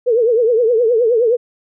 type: tone with vibrato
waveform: sine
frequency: 466.2 Hz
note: A#4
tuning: in tune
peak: -10 dBFS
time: 0.06-1.37 s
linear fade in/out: 20 ms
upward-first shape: triangle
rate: 9.6 Hz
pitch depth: 150 cents each way
effects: none